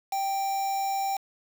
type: tone with quantisation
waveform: triangle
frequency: 784 Hz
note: G5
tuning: in tune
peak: -24 dBFS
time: 0.12-1.17 s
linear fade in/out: 5 ms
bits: 6
effects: none